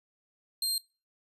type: tone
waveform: sawtooth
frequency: 4186 Hz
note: C8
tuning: in tune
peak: -25 dBFS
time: 0.62-0.78 s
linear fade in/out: 2 ms
effects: noise-tail reverb RT60 0.3 s tail -22 dB re dry + resampled to 32000 Hz